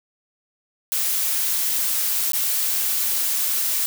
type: noise with dropouts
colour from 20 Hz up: blue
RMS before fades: -22 dBFS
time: 0.92-3.86 s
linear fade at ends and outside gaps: 0 ms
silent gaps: 2.32-2.333 s
effects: none